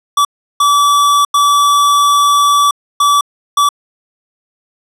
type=tone bursts at uneven times; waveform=square; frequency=1152 Hz; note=D6; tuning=34 cents flat; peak=-8 dBFS; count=5; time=0.17-0.25 / 0.6-1.25 / 1.34-2.71 / 3-3.21 / 3.57-3.69 s; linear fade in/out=5 ms; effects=low-pass 12000 Hz 12 dB/octave